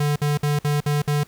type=tone bursts; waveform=square; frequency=146.83 Hz; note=D3; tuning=in tune; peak=-19 dBFS; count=6; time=0-1.235 s; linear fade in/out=5 ms; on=160 ms; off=55 ms; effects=pink hiss -52 dBFS RMS until 1.27 s